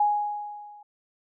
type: tone with level ramp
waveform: sine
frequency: 830.6 Hz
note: G#5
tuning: in tune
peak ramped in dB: -17 to -46 dBFS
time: 0-0.83 s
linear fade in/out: 5 ms
effects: none